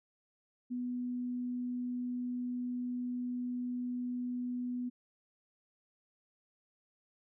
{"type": "tone", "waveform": "sine", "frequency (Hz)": 246.9, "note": "B3", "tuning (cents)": 0, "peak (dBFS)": -34, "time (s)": [0.7, 4.9], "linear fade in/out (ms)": 20, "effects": []}